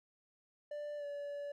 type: tone with pitch glide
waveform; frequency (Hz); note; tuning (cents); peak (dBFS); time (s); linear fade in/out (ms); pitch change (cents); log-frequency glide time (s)
triangle; 589 to 574.6; D5 to D5; +5 to -38; -38; 0.71-1.52; 5; -43; 0.97-1.05
effects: none